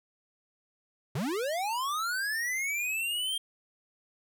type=linear sweep; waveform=square; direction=up; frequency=112.8 to 3206 Hz; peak=-30 dBFS; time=1.15-3.38 s; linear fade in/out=5 ms; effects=none